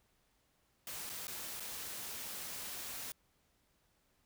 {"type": "noise with dropouts", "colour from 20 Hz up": "white", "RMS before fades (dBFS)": -44, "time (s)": [0.87, 3.12], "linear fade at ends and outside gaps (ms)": 1, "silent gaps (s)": [[1.094, 1.098], [1.27, 1.28], [1.598, 1.604]], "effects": ["pink hiss -75 dBFS RMS until 4.25 s"]}